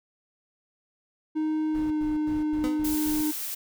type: tone with pitch glide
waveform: triangle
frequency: 310.7 to 304.8 Hz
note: D#4 to D#4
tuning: -2 to -36 cents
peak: -22 dBFS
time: 1.35-3.32 s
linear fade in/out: 20 ms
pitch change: -34 cents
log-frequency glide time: 1.69-2.03 s
type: noise bursts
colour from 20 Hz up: brown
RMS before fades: -40 dBFS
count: 6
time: 1.74-3.22 s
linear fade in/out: 10 ms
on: 170 ms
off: 92 ms
type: tone with exponential decay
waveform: 30% pulse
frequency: 252.9 Hz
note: B3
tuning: 41 cents sharp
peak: -24 dBFS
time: 2.64-2.93 s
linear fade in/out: 0 ms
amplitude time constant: 62 ms
type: noise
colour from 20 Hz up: blue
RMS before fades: -33 dBFS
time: 2.84-3.55 s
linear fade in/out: 10 ms
effects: none